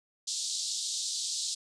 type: band-pass noise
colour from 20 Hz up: pink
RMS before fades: -34 dBFS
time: 0.27-1.55 s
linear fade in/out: 10 ms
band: 3700 to 8500 Hz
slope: 48 dB/octave
effects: none